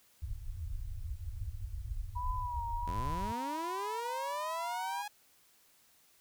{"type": "low-pass noise", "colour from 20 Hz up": "pink", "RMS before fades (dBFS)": -39, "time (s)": [0.22, 3.32], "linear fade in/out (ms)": 2, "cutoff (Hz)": 110, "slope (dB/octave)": 96}
{"type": "tone with vibrato", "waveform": "sine", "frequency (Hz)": 970, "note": "B5", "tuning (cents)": -31, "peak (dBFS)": -36, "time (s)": [2.15, 5.03], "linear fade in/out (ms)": 20, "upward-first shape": "sine", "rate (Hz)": 1.4, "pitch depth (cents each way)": 61}
{"type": "linear sweep", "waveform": "sawtooth", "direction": "up", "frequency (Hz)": [73, 837], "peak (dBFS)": -35, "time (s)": [2.87, 5.08], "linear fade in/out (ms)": 5}
{"effects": ["white hiss -66 dBFS RMS until 6.2 s"]}